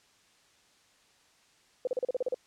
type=tone bursts; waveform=sine; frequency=506 Hz; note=B4; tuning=42 cents sharp; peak=-26 dBFS; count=9; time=1.85-2.344 s; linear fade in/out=2 ms; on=22 ms; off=37 ms; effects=white hiss -64 dBFS RMS until 2.46 s + low-pass 7000 Hz 12 dB/octave